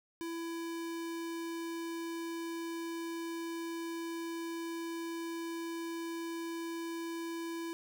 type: tone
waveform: square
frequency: 333.4 Hz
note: E4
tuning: 20 cents sharp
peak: -38 dBFS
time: 0.21-7.73 s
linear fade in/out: 0 ms
effects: none